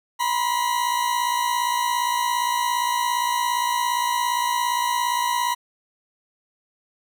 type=tone pair together; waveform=40% pulse; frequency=964.6 / 1022 Hz; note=B5 / C6; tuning=-41 / -41 cents; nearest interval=minor second; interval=100 cents; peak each=-21 / -25 dBFS; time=0.19-5.55 s; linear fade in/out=20 ms; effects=none